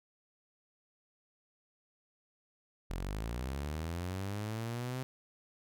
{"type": "linear sweep", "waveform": "sawtooth", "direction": "up", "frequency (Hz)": [41.2, 130.81], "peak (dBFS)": -32, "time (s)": [2.9, 5.03], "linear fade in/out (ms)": 0, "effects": []}